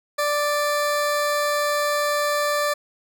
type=tone; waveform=20% pulse; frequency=587.3 Hz; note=D5; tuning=in tune; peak=-15 dBFS; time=0.18-2.74 s; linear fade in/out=10 ms; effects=none